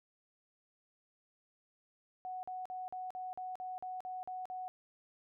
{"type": "tone bursts", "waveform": "sine", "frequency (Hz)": 740, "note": "F#5", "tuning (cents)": 0, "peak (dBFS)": -39, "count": 11, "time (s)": [2.25, 4.68], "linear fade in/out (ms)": 0, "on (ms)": 180, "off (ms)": 45, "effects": []}